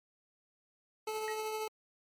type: tone with tremolo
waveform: 25% pulse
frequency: 433.9 Hz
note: A4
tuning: 24 cents flat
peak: -30 dBFS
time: 1.07-1.68 s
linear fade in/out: 5 ms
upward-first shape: triangle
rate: 13 Hz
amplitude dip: 35%
type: tone with exponential decay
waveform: sine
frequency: 1900 Hz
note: A#6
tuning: 33 cents sharp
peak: -35 dBFS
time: 1.28-1.41 s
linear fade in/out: 0 ms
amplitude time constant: 27 ms
effects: MP3 64 kbps